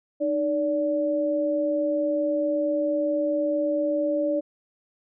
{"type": "tone pair together", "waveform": "sine", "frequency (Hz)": [306.3, 578.2], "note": ["D#4", "D5"], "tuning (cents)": [-27, -27], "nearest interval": "major seventh", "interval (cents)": 1100, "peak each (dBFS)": [-26, -23], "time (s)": [0.2, 4.41], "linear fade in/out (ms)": 20, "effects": []}